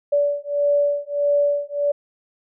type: beating tone pair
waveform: sine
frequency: 576 / 577.6 Hz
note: D5 / D5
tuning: -34 / -29 cents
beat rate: 1.6 Hz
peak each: -20 dBFS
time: 0.12-1.92 s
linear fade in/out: 10 ms
effects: none